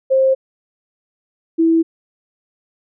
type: tone pair in turn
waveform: sine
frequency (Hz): 530 / 327.9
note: C5 / E4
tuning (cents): +22 / -9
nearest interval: minor sixth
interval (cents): 831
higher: first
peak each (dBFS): -10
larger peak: neither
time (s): 0.1-0.35 / 1.58-1.83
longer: neither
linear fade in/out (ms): 20
effects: none